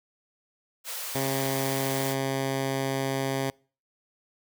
white high-pass noise, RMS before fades -35 dBFS, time 0.84-2.16 s, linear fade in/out 50 ms, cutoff 460 Hz, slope 96 dB/octave
10% pulse tone, 135 Hz, C#3, 45 cents flat, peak -18 dBFS, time 1.15-3.5 s, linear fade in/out 2 ms
effects noise-tail reverb RT60 0.4 s tail -26 dB re dry

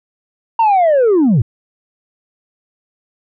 sine linear sweep, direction down, 932.3 to 97.2 Hz, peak -6 dBFS, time 0.59-1.42 s, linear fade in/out 5 ms, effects tanh soft clip ceiling -7 dBFS

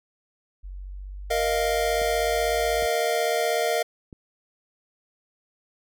sine exponential sweep, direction up, 46.26 to 56.1 Hz, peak -34 dBFS, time 0.63-2.87 s, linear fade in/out 20 ms
square chord, Bb suspended fourth, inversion none, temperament equal, 466.2 / 622.3 / 698.5 Hz, Bb4 / Eb5 / F5, 0 / 0 / 0 cents, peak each -27 dBFS, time 1.3-3.83 s, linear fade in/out 10 ms
clicks, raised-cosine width 3 ms, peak -29 dBFS, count 3, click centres 2.017 / 2.825 / 4.128 s
effects none

